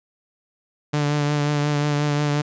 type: tone with vibrato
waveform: sawtooth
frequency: 146.83 Hz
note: D3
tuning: in tune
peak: -15 dBFS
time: 0.93-2.42 s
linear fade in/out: 10 ms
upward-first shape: triangle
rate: 5.6 Hz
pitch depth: 28 cents each way
effects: resampled to 16000 Hz